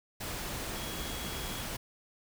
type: tone in noise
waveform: sine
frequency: 3322 Hz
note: G#7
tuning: in tune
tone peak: -46 dBFS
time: 0.75-1.63 s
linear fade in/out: 10 ms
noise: pink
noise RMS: -38 dBFS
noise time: 0.2-1.77 s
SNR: -11 dB
effects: none